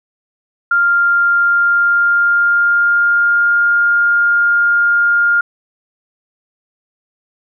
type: tone with pitch glide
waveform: sine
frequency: 1396.9 to 1409.9 Hz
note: F6 to F6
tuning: 0 to +16 cents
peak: -9 dBFS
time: 0.71-5.41 s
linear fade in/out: 5 ms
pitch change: +16 cents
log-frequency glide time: 1.32-3.53 s
effects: none